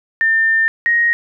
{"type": "tone pair in turn", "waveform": "sine", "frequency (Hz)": [1800, 1874.9], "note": ["A6", "A#6"], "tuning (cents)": [39, 9], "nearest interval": "minor second", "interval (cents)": 70, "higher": "second", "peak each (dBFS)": -11, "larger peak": "neither", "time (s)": [[0.21, 0.68], [0.86, 1.13]], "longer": "first", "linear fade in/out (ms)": 0, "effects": []}